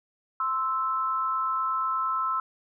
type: tone pair together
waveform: sine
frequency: 1044.5 / 1316 Hz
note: C6 / E6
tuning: -3 / -3 cents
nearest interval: major third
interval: 400 cents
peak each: -29 / -26 dBFS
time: 0.4-2.4 s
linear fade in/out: 2 ms
effects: none